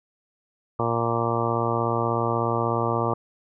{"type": "harmonic tone", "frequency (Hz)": 116.54, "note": "A#2", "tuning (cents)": 0, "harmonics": [1, 2, 3, 4, 5, 6, 7, 8, 9, 10], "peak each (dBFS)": [-28, -32, -30, -29, -31, -32, -33, -31, -34, -29], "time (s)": [0.79, 3.14], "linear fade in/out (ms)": 5, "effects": []}